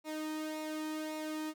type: tone with flanger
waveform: sawtooth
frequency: 310 Hz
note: D#4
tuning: 6 cents flat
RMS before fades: -39 dBFS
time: 0.04-1.54 s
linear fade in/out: 50 ms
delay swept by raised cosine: 0.62 to 1.44 ms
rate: 1.8 Hz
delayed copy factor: -0.6
effects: none